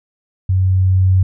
sine tone with level ramp, 93.6 Hz, F#2, 20 cents sharp, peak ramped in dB -11 to -8 dBFS, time 0.49-1.23 s, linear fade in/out 5 ms, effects none

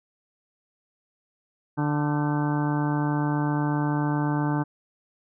harmonic tone with a mistuned harmonic, 147.6 Hz, D3, 9 cents sharp, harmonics 1 / 2 / 3 / 4 / 5 / 6 / 7 / 8 / 9 / 10, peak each -25 / -26 / -39 / -39 / -38 / -32 / -40 / -39 / -44 / -38 dBFS, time 1.77-4.64 s, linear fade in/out 20 ms, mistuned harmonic 10, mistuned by +63 cents, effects none

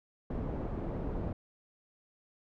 pink low-pass noise, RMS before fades -36 dBFS, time 0.3-1.33 s, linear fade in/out 5 ms, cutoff 580 Hz, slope 12 dB/octave, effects none

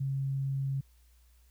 sine tone, 136.2 Hz, C#3, 30 cents flat, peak -29 dBFS, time 0-0.81 s, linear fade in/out 10 ms, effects added 60 Hz sine -59 dBFS peak until 1.5 s + white hiss -70 dBFS RMS until 1.5 s

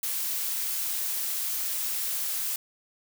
blue noise, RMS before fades -30 dBFS, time 0.03-2.56 s, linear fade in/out 2 ms, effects none

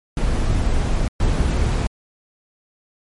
brown noise bursts at uneven times, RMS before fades -18 dBFS, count 2, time 0.17-1.08 / 1.2-1.87 s, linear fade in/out 2 ms, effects MP3 48 kbps

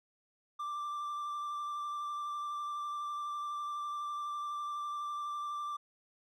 triangle tone with vibrato, 1178 Hz, D6, 5 cents sharp, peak -34 dBFS, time 0.59-5.77 s, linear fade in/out 10 ms, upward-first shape sine, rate 12 Hz, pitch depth 14 cents each way, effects none

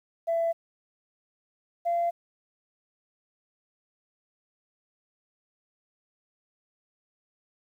sine tone pair in turn, 668 / 686.8 Hz, E5 / F5, +23 / -29 cents, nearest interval unison, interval 48 cents, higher second, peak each -22 dBFS, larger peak neither, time 0.27-0.53 / 1.85-2.11 s, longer neither, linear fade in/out 20 ms, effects tanh soft clip ceiling -20 dBFS + 10-bit

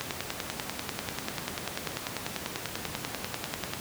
two click trains, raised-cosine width 0.2 ms, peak -13 / -23 dBFS, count 39 / 4, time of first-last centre 0.01-3.735 / 1.15-3.458 s, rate 10.2 / 1.3 Hz, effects pink hiss -38 dBFS RMS until 3.8 s + high-pass 100 Hz 12 dB/octave

